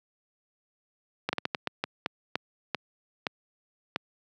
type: slowing click train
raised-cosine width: 0.3 ms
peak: -11 dBFS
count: 12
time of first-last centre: 1.29-3.961 s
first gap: 40 ms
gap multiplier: 1.33
effects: high-pass 150 Hz 12 dB/octave